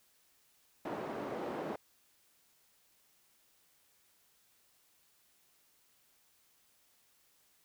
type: band-pass noise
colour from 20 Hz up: white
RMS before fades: -40 dBFS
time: 0.85-1.76 s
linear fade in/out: 5 ms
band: 220 to 620 Hz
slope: 12 dB/octave
effects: white hiss -70 dBFS RMS until 7.64 s